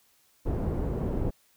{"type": "low-pass noise", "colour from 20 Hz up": "pink", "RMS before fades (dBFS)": -29, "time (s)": [0.45, 1.31], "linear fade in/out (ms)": 20, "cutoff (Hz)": 460, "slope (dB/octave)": 12, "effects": ["white hiss -65 dBFS RMS until 1.56 s"]}